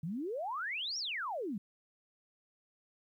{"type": "exponential two-way sweep", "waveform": "sine", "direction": "up then down", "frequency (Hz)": [147.7, 5790, 181.6], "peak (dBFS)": -35, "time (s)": [0.03, 1.58], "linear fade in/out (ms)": 5, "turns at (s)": 0.98, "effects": ["12-bit"]}